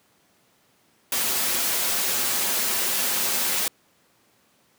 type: noise with comb filter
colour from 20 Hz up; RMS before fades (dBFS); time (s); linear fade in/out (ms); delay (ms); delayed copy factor
white; -24; 1.12-3.68; 2; 6.7; -0.5
effects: pink hiss -62 dBFS RMS until 4.78 s + high-pass 150 Hz 12 dB/octave